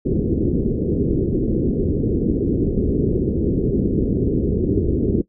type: low-pass noise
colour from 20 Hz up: white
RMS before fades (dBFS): -19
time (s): 0.05-5.22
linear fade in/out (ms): 10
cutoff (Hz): 420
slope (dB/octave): 48
effects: noise-tail reverb RT60 0.1 s tail -19 dB re dry